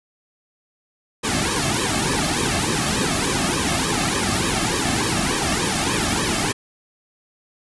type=noise with flanger; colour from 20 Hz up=pink; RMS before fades=-21 dBFS; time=1.23-6.53 s; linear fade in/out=20 ms; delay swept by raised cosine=1.4 to 2.11 ms; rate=3.4 Hz; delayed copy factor=-0.95; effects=resampled to 24000 Hz